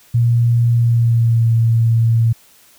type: tone with pitch glide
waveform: sine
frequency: 118.2 to 114.7 Hz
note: A#2 to A#2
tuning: +24 to -28 cents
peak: -10 dBFS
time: 0.14-2.33 s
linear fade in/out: 10 ms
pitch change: -52 cents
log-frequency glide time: 0.74-1.5 s
effects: white hiss -49 dBFS RMS until 2.78 s